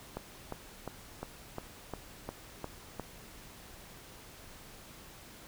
click train, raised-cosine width 1 ms, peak -23 dBFS, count 9, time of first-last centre 0.17-2.997 s, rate 2.83 Hz, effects pink hiss -52 dBFS RMS until 5.47 s

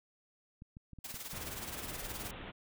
clicks, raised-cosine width 5 ms, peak -37 dBFS, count 7, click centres 0.621 / 0.769 / 0.933 / 0.987 / 1.143 / 1.334 / 1.376 s
white noise with tremolo, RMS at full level -42 dBFS, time 1.04-2.31 s, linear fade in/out 5 ms, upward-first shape sine, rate 19 Hz, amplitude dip 65%
pink low-pass noise, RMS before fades -46 dBFS, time 1.32-2.52 s, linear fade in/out 20 ms, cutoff 3700 Hz, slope 96 dB/octave
effects none

